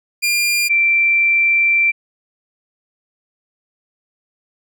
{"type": "tone pair in turn", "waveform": ["sawtooth", "sine"], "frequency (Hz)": [2400, 2349], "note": ["D7", "D7"], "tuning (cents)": [37, 0], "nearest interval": "unison", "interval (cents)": 37, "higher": "first", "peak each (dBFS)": -11, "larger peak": "neither", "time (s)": [[0.22, 0.69], [0.69, 1.92]], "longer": "second", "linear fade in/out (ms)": 20, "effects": []}